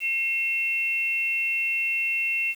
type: tone pair together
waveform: sine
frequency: 2145 / 2700 Hz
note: C7 / E7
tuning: +42 / +41 cents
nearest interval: major third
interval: 399 cents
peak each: -32 / -23 dBFS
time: 0-2.55 s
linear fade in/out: 50 ms
effects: 8-bit